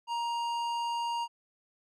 sine tone with tanh clipping, 939 Hz, A#5, 12 cents sharp, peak -32 dBFS, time 0.07-1.28 s, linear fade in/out 50 ms, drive 14 dB, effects none

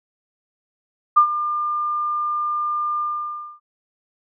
sine tone with ADSR envelope, 1200 Hz, D6, 37 cents sharp, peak -7 dBFS, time 1.16-3.6 s, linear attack 15 ms, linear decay 89 ms, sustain -13 dB, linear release 600 ms, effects none

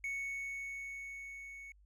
triangle tone with level ramp, 2217 Hz, C#7, in tune, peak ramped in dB -34 to -46 dBFS, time 0.04-1.72 s, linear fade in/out 2 ms, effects added 50 Hz sine -61 dBFS peak until 1.85 s

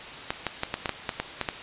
clicks, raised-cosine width 0.3 ms, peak -10 dBFS, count 10, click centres 0.305 / 0.467 / 0.634 / 0.741 / 0.858 / 0.893 / 1.092 / 1.2 / 1.413 / 1.488 s, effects white hiss -39 dBFS RMS until 1.62 s + resampled to 8000 Hz

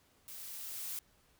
blue noise with level ramp, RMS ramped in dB -48 to -40 dBFS, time 0.28-0.99 s, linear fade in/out 0 ms, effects pink hiss -69 dBFS RMS until 1.39 s

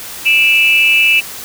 sine tone with amplitude modulation, 2637 Hz, E7, in tune, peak -3 dBFS, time 0.25-1.21 s, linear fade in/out 20 ms, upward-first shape sine, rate 264 Hz, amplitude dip 90%, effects white hiss -28 dBFS RMS until 1.44 s

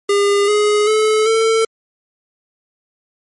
square tone with pitch steps, 404.1 / 418.1 / 432.6 / 447.6 Hz, G#4 / G#4 / A4 / A4, -47 / +12 / -29 / +30 cents, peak -12 dBFS, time 0.09-1.65 s, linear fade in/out 5 ms, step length 390 ms, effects MP3 48 kbps

